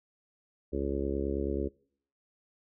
harmonic tone, 69.3 Hz, C#2, in tune, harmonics 1 / 2 / 3 / 4 / 5 / 6 / 7 / 8, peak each -35 / -46 / -39 / -37 / -35 / -35 / -42 / -42 dBFS, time 0.72-1.69 s, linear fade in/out 20 ms, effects noise-tail reverb RT60 0.6 s tail -25 dB re dry

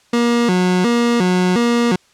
30% pulse tone with vibrato, 207.7 Hz, G#3, in tune, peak -10 dBFS, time 0.13-1.96 s, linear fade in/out 5 ms, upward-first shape square, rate 1.4 Hz, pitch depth 230 cents each way, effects white hiss -54 dBFS RMS until 2.13 s + low-pass 7000 Hz 12 dB/octave

